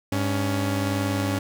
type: tone pair together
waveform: sawtooth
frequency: 100.43 / 280 Hz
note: G2 / C#4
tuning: +42 / +18 cents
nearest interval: octave + tritone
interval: 1776 cents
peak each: -21 / -22 dBFS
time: 0.12-1.39 s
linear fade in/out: 5 ms
effects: none